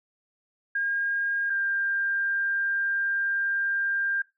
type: tone pair in turn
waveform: sine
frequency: 1619 / 1594.9 Hz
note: G#6 / G6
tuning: -45 / +29 cents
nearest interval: unison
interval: 26 cents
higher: first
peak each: -24 dBFS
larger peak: neither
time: 0.75-1.5 / 1.5-4.22 s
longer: second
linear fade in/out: 5 ms
effects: noise-tail reverb RT60 0.2 s tail -17 dB re dry